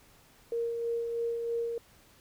sine tone with tremolo, 466.2 Hz, A#4, in tune, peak -28 dBFS, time 0.52-1.78 s, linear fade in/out 2 ms, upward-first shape sine, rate 3.1 Hz, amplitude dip 35%, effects pink hiss -60 dBFS RMS until 2.2 s

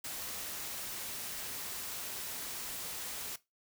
white noise, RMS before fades -41 dBFS, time 0.04-3.36 s, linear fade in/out 5 ms, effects noise-tail reverb RT60 0.2 s tail -18 dB re dry

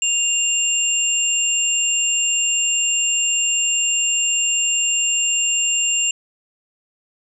sine tone pair together, 2794 / 7369 Hz, F7 / A#8, 0 / -21 cents, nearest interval octave + perfect fourth, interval 1679 cents, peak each -19 dBFS, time 0.02-6.11 s, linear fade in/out 2 ms, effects none

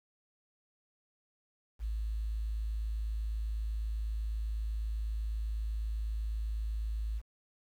sine tone with quantisation, 54 Hz, A1, 32 cents flat, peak -32 dBFS, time 1.79-7.22 s, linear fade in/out 50 ms, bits 10, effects none

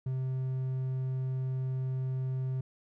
triangle tone, 130.4 Hz, C3, 5 cents flat, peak -28 dBFS, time 0.06-2.61 s, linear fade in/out 5 ms, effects none

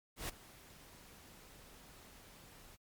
pink noise with ADSR envelope, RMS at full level -39 dBFS, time 0.16-2.77 s, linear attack 130 ms, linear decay 9 ms, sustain -19 dB, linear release 28 ms, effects MP3 96 kbps

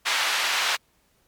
white band-pass noise, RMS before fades -24 dBFS, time 0.05-0.77 s, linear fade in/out 20 ms, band 920 to 3400 Hz, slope 12 dB/octave, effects pink hiss -65 dBFS RMS until 1.27 s + MP3 96 kbps

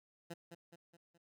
15% pulse tone with echo, 170 Hz, F3, 46 cents flat, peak -37 dBFS, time 0.3-0.34 s, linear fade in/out 10 ms, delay 210 ms, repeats 4, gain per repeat -6 dB, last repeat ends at 1.18 s, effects none

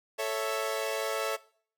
sawtooth chord, A major, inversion none, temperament equal, 440 / 554.4 / 659.3 Hz, A4 / C#5 / E5, 0 / 0 / 0 cents, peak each -30 dBFS, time 0.18-1.37 s, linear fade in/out 20 ms, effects noise-tail reverb RT60 0.5 s tail -20 dB re dry

